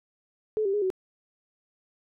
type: tone with pitch steps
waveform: sine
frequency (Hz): 431.3 / 391.6 / 415.1 / 375.1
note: A4 / G4 / G#4 / F#4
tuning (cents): -35 / -2 / -1 / +24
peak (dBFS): -23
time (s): 0.57-0.902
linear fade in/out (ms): 0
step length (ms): 83
effects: none